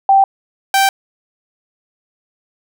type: tone pair in turn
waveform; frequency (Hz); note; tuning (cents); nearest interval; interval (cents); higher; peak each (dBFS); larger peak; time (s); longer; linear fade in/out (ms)
sine / sawtooth; 781 / 781; G5 / G5; -7 / -7; unison; 0; neither; -6; neither; 0.09-0.24 / 0.74-0.89; neither; 2
effects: none